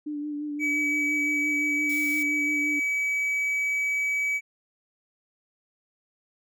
sine tone with vibrato, 295.6 Hz, D4, 11 cents sharp, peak -29 dBFS, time 0.06-2.8 s, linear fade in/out 10 ms, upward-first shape sine, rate 5.8 Hz, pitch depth 26 cents each way
triangle tone, 2282 Hz, C#7, 50 cents sharp, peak -22 dBFS, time 0.59-4.41 s, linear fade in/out 50 ms
blue noise, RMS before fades -40 dBFS, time 1.89-2.23 s, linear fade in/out 5 ms
effects none

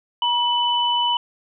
sine tone pair together, 956.2 / 2994 Hz, A#5 / F#7, +44 / +20 cents, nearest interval octave + minor sixth, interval 1976 cents, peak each -20 dBFS, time 0.22-1.17 s, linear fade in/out 2 ms, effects none

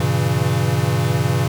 square chord, G diminished seventh, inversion none, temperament equal with one note detuned, 98 / 119.54 / 138.59 / 164.81 Hz, G2 / Bb2 / Db3 / Fb3, 0 / +44 / 0 / 0 cents, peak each -24 / -21 / -21 / -25 dBFS, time 0-1.48 s, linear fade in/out 5 ms, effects none

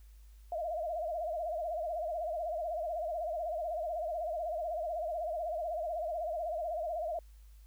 sine tone with vibrato, 658 Hz, E5, 3 cents flat, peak -33 dBFS, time 0.52-7.19 s, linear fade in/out 2 ms, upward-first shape sine, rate 16 Hz, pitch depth 130 cents each way, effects added 52 Hz sine -52 dBFS peak until 7.66 s + white hiss -70 dBFS RMS until 7.66 s

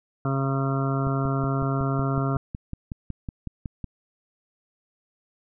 harmonic tone, 135.9 Hz, C#3, 34 cents flat, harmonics 1 / 2 / 3 / 4 / 5 / 7 / 8 / 9 / 10, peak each -24 / -29 / -33 / -41 / -33 / -41 / -39 / -35 / -35 dBFS, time 0.25-2.37 s, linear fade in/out 2 ms
click train, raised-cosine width 5 ms, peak -19 dBFS, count 16, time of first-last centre 1.07-3.843 s, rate 5.41 Hz
effects none

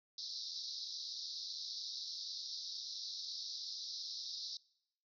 pink band-pass noise, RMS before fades -45 dBFS, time 0.18-4.57 s, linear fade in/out 2 ms, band 3800 to 5600 Hz, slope 96 dB/octave, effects noise-tail reverb RT60 0.8 s tail -24 dB re dry

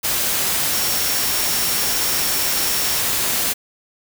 sine tone in noise, 5520 Hz, F8, 21 cents flat, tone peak -27 dBFS, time 0.71-3.01 s, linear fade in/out 20 ms, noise white, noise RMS -20 dBFS, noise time 0.03-3.54 s, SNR -10 dB, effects none

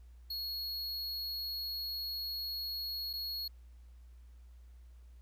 square tone with dropouts, 4326 Hz, C#8, 43 cents flat, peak -37 dBFS, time 0.3-3.48 s, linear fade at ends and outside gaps 5 ms, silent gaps 3.131-3.135 s, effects added 60 Hz sine -52 dBFS peak until 5.21 s + pink hiss -74 dBFS RMS until 5.21 s

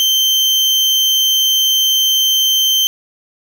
35% pulse tone, 3116 Hz, G7, 11 cents flat, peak -9 dBFS, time 0-2.87 s, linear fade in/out 0 ms, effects none

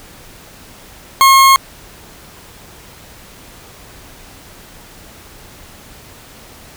40% pulse tone, 1079 Hz, C#6, 47 cents flat, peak -4 dBFS, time 1.21-1.56 s, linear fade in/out 0 ms, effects pink hiss -39 dBFS RMS until 6.76 s

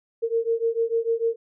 sine beating tone pair, 455.5 / 462.2 Hz, A#4 / A#4, -40 / -15 cents, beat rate 6.7 Hz, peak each -24 dBFS, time 0.22-1.36 s, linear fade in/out 20 ms, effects none

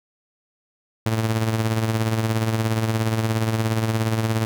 sawtooth tone with tremolo, 111.4 Hz, A2, 22 cents sharp, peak -13 dBFS, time 1.06-4.45 s, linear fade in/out 0 ms, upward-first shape triangle, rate 17 Hz, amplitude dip 60%, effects none

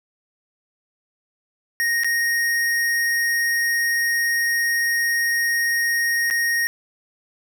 square tone with dropouts, 1864.7 Hz, A#6, in tune, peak -19 dBFS, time 1.8-6.67 s, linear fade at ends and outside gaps 0 ms, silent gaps 2.035-2.045 / 6.301-6.309 s, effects none

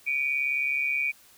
sine tone pair together, 2302 / 2441 Hz, D7 / D#7, -35 / -34 cents, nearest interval minor second, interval 101 cents, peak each -27 dBFS, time 0.06-1.12 s, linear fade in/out 20 ms, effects white hiss -56 dBFS RMS until 1.37 s

